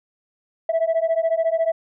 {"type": "beating tone pair", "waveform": "sine", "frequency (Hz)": [649, 663], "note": ["E5", "E5"], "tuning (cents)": [-27, 10], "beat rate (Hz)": 14, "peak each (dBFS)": [-19, -19], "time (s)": [0.69, 1.72], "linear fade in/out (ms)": 5, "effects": ["tanh soft clip ceiling -14 dBFS"]}